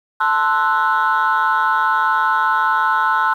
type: chord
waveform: sine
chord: F# half-diminished seventh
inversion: first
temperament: equal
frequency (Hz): 880 / 1046.5 / 1318.5 / 1480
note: A5 / C6 / E6 / F#6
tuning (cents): 0 / 0 / 0 / 0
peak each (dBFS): -18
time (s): 0.2-3.34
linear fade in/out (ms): 10
effects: tanh soft clip ceiling -8 dBFS + 8-bit